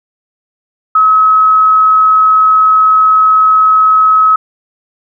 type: tone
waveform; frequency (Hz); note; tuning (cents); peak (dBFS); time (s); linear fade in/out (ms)
sine; 1282; E6; -49; -4; 0.95-4.36; 5
effects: none